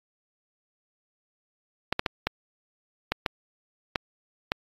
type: clicks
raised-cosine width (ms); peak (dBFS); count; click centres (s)
0.3; -8; 8; 1.926 / 1.994 / 2.062 / 2.27 / 3.12 / 3.262 / 3.958 / 4.519
effects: AAC 32 kbps